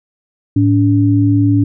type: tone pair together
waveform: sine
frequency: 107.7 / 285.8 Hz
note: A2 / D4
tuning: -37 / -47 cents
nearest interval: octave + perfect fourth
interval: 1690 cents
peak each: -11 dBFS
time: 0.56-1.64 s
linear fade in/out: 5 ms
effects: none